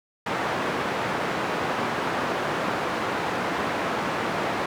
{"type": "band-pass noise", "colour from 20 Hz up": "white", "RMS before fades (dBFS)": -27, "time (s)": [0.26, 4.66], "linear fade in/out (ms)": 5, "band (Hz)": [140, 1300], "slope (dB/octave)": 12, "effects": []}